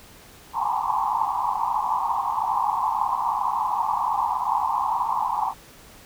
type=band-pass noise; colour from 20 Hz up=pink; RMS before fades=-24 dBFS; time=0.53-5.54 s; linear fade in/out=50 ms; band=800 to 1100 Hz; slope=96 dB/octave; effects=pink hiss -48 dBFS RMS until 6.05 s